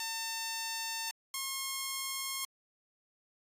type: tone pair in turn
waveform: 5% pulse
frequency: 900 / 1076.1 Hz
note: A5 / C6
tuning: +39 / +48 cents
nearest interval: minor third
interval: 309 cents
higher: second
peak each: -23 dBFS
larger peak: neither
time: 0-1.11 / 1.34-2.45 s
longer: neither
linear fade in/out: 2 ms
effects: AAC 48 kbps